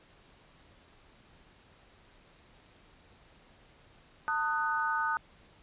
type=chord; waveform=sine; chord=D# diminished; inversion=second; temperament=just; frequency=896 / 1244.5 / 1493.4 Hz; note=A5 / D#6 / F#6; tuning=+31 / 0 / +16 cents; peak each=-33 / -32 / -32 dBFS; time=4.28-5.17 s; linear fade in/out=0 ms; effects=pink hiss -60 dBFS RMS until 5.62 s + resampled to 8000 Hz